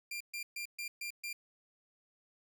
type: tone bursts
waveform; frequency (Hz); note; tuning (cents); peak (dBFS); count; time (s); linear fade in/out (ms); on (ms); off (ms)
sawtooth; 2385; D7; +26; -35; 6; 0.11-1.33; 5; 95; 130
effects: none